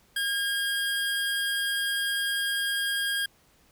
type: tone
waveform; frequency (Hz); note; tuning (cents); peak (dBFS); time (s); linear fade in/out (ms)
25% pulse; 1621; G#6; -42; -22; 0.16-3.26; 5
effects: pink hiss -62 dBFS RMS until 3.71 s